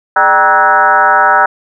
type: tone with frequency modulation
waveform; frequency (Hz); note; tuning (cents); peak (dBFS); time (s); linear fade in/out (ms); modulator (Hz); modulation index
sine; 1128; C#6; +30; -5; 0.16-1.46; 5; 176; 2.6
effects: none